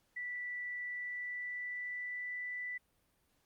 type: tone with pitch glide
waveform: sine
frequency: 1966 to 1980.8 Hz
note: B6 to B6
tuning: -8 to +5 cents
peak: -38 dBFS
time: 0.16-2.78 s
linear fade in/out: 10 ms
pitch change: +13 cents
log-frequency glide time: 0.8-2.45 s
effects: pink hiss -75 dBFS RMS until 3.45 s + Opus 48 kbps